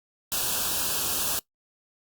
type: band-stop noise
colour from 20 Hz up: white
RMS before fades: -27 dBFS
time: 0.32-1.39 s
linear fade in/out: 0 ms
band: 1700 to 2500 Hz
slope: 96 dB/octave
effects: noise-tail reverb RT60 0.1 s tail -21 dB re dry + Opus 48 kbps